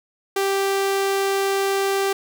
sawtooth tone, 392 Hz, G4, in tune, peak -15 dBFS, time 0.36-2.13 s, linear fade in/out 5 ms, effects none

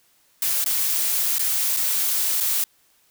blue noise with dropouts, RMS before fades -22 dBFS, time 0.42-2.64 s, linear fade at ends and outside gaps 2 ms, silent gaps 0.642-0.66 / 1.384-1.393 / 1.765-1.769 / 2.403-2.407 s, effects white hiss -61 dBFS RMS until 3.1 s

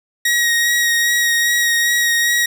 sawtooth tone with vibrato, 1889 Hz, A#6, 22 cents sharp, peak -10 dBFS, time 0.25-2.46 s, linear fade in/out 5 ms, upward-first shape sine, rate 2.5 Hz, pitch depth 17 cents each way, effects none

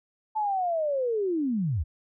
sine linear sweep, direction down, 880 to 63 Hz, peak -24 dBFS, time 0.35-1.84 s, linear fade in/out 20 ms, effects none

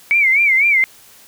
sine tone with vibrato, 2217 Hz, C#7, in tune, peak -10 dBFS, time 0.11-0.84 s, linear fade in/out 0 ms, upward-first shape sine, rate 4 Hz, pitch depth 130 cents each way, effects white hiss -45 dBFS RMS until 1.27 s

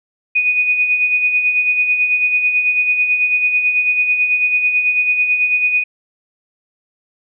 sine tone with tremolo, 2480 Hz, D#7, 6 cents flat, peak -10 dBFS, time 0.35-5.84 s, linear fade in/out 10 ms, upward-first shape sine, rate 9.1 Hz, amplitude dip 50%, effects none

